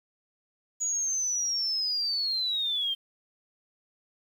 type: linear sweep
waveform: sine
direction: down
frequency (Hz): 6830 to 3136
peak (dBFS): -26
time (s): 0.8-2.95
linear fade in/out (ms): 20
effects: 9-bit